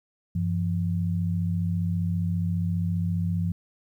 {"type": "tone pair together", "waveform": "sine", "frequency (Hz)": [95.75, 170.6], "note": ["G2", "F3"], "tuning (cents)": [-40, -40], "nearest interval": "minor seventh", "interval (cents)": 1000, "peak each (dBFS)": -26, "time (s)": [0.35, 3.52], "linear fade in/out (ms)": 5, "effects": ["10-bit"]}